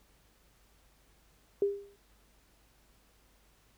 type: tone with exponential decay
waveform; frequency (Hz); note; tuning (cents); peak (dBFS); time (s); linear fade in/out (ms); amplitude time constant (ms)
sine; 401.5; G4; +41; -22; 1.62-1.96; 2; 72
effects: added 50 Hz sine -67 dBFS peak until 3.77 s + pink hiss -67 dBFS RMS until 3.77 s